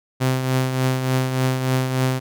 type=tone with tremolo; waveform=sawtooth; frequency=129.8 Hz; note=C3; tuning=13 cents flat; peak=-12 dBFS; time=0.2-2.2 s; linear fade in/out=20 ms; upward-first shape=triangle; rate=3.4 Hz; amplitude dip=55%; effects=none